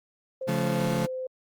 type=tone with pitch glide; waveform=sine; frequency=523.3 to 515.5 Hz; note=C5 to C5; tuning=0 to -26 cents; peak=-30 dBFS; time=0.41-1.27 s; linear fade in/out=5 ms; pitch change=-26 cents; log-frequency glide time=0.66-0.87 s
type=chord; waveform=35% pulse; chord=Db augmented; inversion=none; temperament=just; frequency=138.59 / 173.24 / 216.5 Hz; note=Db3 / F3 / A3; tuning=0 / -14 / -28 cents; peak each=-28 dBFS; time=0.47-1.07 s; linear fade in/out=20 ms
effects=Opus 32 kbps